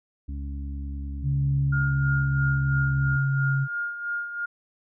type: harmonic tone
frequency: 69.9 Hz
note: C#2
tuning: 15 cents sharp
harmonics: 1 / 2 / 3 / 4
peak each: -30 / -43 / -44 / -42 dBFS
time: 0.28-3.17 s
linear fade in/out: 10 ms
type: tone with pitch glide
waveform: sine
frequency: 138.2 to 135.28 Hz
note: C#3 to C#3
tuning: -5 to -42 cents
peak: -21 dBFS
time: 1.22-3.68 s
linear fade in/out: 50 ms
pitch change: -37 cents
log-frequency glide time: 1.55-3.44 s
type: tone with tremolo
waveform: sine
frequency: 1416 Hz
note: F6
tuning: 23 cents sharp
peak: -25 dBFS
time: 1.72-4.46 s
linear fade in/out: 10 ms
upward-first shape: sine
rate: 3 Hz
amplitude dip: 60%
effects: none